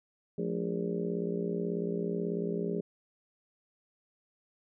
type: harmonic tone with a mistuned harmonic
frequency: 58.27 Hz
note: A#1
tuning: in tune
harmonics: 3 / 4 / 5 / 6 / 7 / 8 / 9 / 10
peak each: -35 / -38 / -41 / -44 / -34 / -43 / -47 / -47 dBFS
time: 0.38-2.81 s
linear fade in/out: 5 ms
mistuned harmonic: 4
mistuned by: -140 cents
effects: none